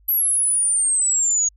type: exponential sweep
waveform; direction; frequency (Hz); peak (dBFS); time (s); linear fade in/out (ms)
sine; down; 11840 to 6645; -16; 0.08-1.49; 10
effects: added 50 Hz sine -51 dBFS peak until 1.56 s